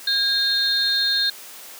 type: tone cluster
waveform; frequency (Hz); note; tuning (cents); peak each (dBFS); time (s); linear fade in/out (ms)
sine; 1619 / 3682 / 4202; G#6 / A#7 / C8; -45 / -22 / +7; -25 / -23 / -20; 0.07-1.3; 5
effects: white hiss -40 dBFS RMS until 1.79 s + high-pass 300 Hz 12 dB/octave